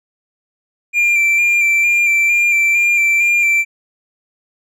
triangle tone with vibrato, 2372 Hz, D7, 17 cents sharp, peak -9 dBFS, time 0.93-3.65 s, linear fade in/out 50 ms, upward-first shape square, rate 2.2 Hz, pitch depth 21 cents each way, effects none

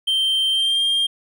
triangle tone with pitch glide, 3136 to 3204 Hz, G7 to G7, 0 to +37 cents, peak -15 dBFS, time 0.07-1.07 s, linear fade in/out 10 ms, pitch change +37 cents, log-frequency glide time 0.52-0.82 s, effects none

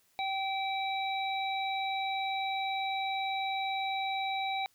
harmonic tone, 774 Hz, G5, 22 cents flat, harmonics 1 / 3 / 5, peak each -32 / -37 / -39 dBFS, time 0.19-4.66 s, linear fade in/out 0 ms, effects white hiss -69 dBFS RMS until 4.74 s

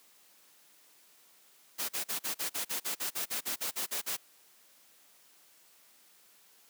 white noise bursts, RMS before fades -34 dBFS, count 16, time 1.78-4.17 s, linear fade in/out 20 ms, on 110 ms, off 42 ms, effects white hiss -62 dBFS RMS until 6.69 s + high-pass 200 Hz 12 dB/octave

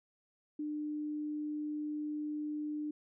sine tone, 300 Hz, D4, 37 cents sharp, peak -35 dBFS, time 0.59-2.91 s, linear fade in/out 5 ms, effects none

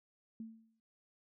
sine tone with exponential decay, 224 Hz, A3, 31 cents sharp, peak -40 dBFS, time 0.4-0.8 s, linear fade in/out 2 ms, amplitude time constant 85 ms, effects noise-tail reverb RT60 0.2 s tail -21 dB re dry

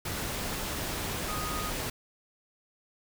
sine tone in noise, 1244.5 Hz, D#6, in tune, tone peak -36 dBFS, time 1.28-1.7 s, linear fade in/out 5 ms, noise pink, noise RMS -34 dBFS, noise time 0.05-1.9 s, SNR -5 dB, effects none

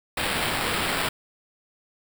white noise with sample-and-hold, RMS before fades -26 dBFS, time 0.17-1.09 s, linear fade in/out 5 ms, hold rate 6300 Hz, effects none

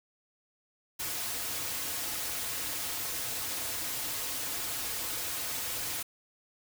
white noise with comb filter, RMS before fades -35 dBFS, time 0.99-6.03 s, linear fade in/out 10 ms, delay 5.1 ms, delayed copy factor -0.6, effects none

